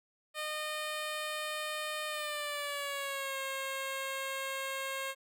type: tone with pitch glide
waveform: 10% pulse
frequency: 611 to 538.1 Hz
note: D#5 to C5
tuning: -32 to +48 cents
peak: -27 dBFS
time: 0.34-5.15 s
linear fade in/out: 50 ms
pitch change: -220 cents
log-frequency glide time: 2.07-3.37 s
effects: none